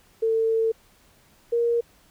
sine tone pair in turn, 448.7 / 469.9 Hz, A4 / A#4, +34 / +14 cents, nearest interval minor second, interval 80 cents, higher second, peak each -19 dBFS, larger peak neither, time 0.22-0.72 / 1.52-1.81 s, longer first, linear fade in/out 10 ms, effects pink hiss -58 dBFS RMS until 2.1 s

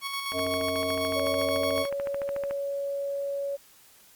15% pulse tone with tremolo, 1109 Hz, C#6, in tune, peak -23 dBFS, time 0.01-1.9 s, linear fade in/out 50 ms, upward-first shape square, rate 8 Hz, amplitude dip 35%
harmonic tone, 91.3 Hz, F#2, 23 cents flat, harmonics 1 / 3 / 5 / 7, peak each -41 / -34 / -34 / -29 dBFS, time 0.32-1.86 s, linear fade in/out 50 ms
click train, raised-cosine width 0.5 ms, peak -22 dBFS, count 31, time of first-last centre 0.32-2.51 s, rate 13.7 Hz
sine tone, 560 Hz, C#5, 18 cents sharp, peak -28 dBFS, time 1.15-3.57 s, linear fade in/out 20 ms
effects white hiss -56 dBFS RMS until 4.15 s + Opus 48 kbps

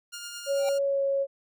10% pulse tone with tremolo, 1412 Hz, F6, 19 cents sharp, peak -28 dBFS, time 0.12-0.79 s, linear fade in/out 20 ms, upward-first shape sine, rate 9.1 Hz, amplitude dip 30%
sine tone with pitch glide, 557 to 550.9 Hz, C#5 to C#5, +8 to -11 cents, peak -23 dBFS, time 0.46-1.27 s, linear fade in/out 50 ms, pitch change -19 cents, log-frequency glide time 0.83-1.02 s
square tone with exponential growth, 784 Hz, G5, in tune, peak -30 dBFS, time 0.51-0.69 s, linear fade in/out 1 ms, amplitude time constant 38 ms
effects none

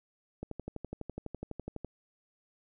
click train, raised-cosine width 2 ms, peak -25 dBFS, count 18, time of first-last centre 0.43-1.847 s, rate 12 Hz, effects none

